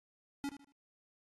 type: tone with echo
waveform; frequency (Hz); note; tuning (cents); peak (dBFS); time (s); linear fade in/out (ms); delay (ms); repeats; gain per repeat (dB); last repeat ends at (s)
square; 281.5; C#4; +27; -36; 0.44-0.49; 0; 77; 3; -11; 0.721
effects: AAC 32 kbps